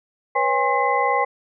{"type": "tone cluster", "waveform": "sine", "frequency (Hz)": [489.3, 553, 813, 1066, 2030], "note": ["B4", "C#5", "G#5", "C6", "B6"], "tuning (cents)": [-16, -4, -37, 32, 47], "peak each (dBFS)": [-25, -26, -21, -22, -25], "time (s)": [0.35, 1.25], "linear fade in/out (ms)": 10, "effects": []}